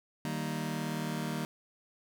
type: chord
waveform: sawtooth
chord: Eb major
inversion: none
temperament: just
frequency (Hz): 155.56 / 194.45 / 233.3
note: Eb3 / G3 / Bb3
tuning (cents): 0 / -14 / +2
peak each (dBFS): -32 / -35 / -33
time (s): 0.25-1.45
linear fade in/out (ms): 0
effects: none